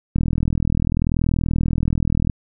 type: click train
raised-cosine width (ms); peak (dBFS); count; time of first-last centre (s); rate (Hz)
5; -7; 88; 0.16-2.298; 40.7
effects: none